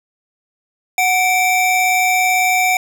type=tone pair together; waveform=square; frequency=738 / 2332 Hz; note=F#5 / D7; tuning=-5 / -13 cents; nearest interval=octave + minor sixth; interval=1992 cents; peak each=-16 dBFS; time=0.98-2.77 s; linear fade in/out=2 ms; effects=none